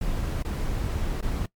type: noise with dropouts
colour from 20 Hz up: brown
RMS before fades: -27 dBFS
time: 0.01-1.46 s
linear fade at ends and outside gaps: 5 ms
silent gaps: 0.427-0.448 / 1.21-1.225 s
effects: noise-tail reverb RT60 0.1 s tail -20 dB re dry + MP3 96 kbps